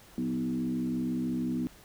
sine tone with frequency modulation, 246.9 Hz, B3, in tune, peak -28 dBFS, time 0.18-1.67 s, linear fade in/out 0 ms, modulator 66.1 Hz, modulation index 1, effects pink hiss -55 dBFS RMS until 1.84 s

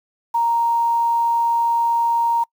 sine tone with quantisation, 932.3 Hz, A#5, in tune, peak -15 dBFS, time 0.34-2.44 s, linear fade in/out 10 ms, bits 7, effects noise-tail reverb RT60 0.1 s tail -26 dB re dry

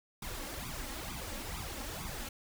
pink noise with flanger, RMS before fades -41 dBFS, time 0.22-2.29 s, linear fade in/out 5 ms, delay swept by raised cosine 0.83 to 3.73 ms, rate 2.2 Hz, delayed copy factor +0.8, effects none

